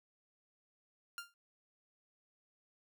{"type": "tone with exponential decay", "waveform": "sawtooth", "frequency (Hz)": 1396.9, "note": "F6", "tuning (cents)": 0, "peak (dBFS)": -35, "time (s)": [1.18, 1.34], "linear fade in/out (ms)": 1, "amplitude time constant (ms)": 33, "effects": []}